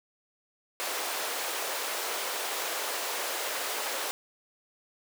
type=high-pass noise; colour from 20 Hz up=pink; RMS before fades=-33 dBFS; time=0.8-4.11 s; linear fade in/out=0 ms; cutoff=440 Hz; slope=24 dB/octave; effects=none